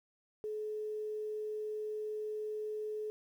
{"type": "tone with quantisation", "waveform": "sine", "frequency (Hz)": 427.3, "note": "G#4", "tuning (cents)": 49, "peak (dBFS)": -36, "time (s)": [0.44, 3.1], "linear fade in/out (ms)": 0, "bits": 11, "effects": []}